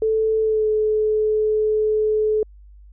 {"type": "tone with pitch glide", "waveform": "sine", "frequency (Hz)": [439.3, 429.8], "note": ["A4", "A4"], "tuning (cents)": [-3, -41], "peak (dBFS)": -16, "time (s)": [0.02, 2.43], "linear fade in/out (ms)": 2, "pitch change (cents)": -38, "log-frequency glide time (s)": [0.41, 0.68], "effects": ["added 50 Hz sine -42 dBFS peak until 2.92 s"]}